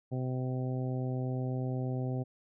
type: harmonic tone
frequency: 128.4 Hz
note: C3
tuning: 32 cents flat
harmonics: 1 / 2 / 3 / 4 / 5 / 6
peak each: -32 / -38 / -42 / -44 / -46 / -48 dBFS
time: 0.11-2.24 s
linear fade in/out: 20 ms
effects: none